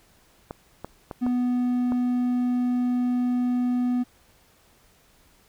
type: clicks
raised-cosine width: 1 ms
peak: -19 dBFS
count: 5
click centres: 0.509 / 0.846 / 1.112 / 1.265 / 1.921 s
type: tone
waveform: triangle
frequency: 247 Hz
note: B3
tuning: in tune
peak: -19 dBFS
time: 1.21-4.04 s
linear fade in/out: 20 ms
effects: pink hiss -59 dBFS RMS until 5.48 s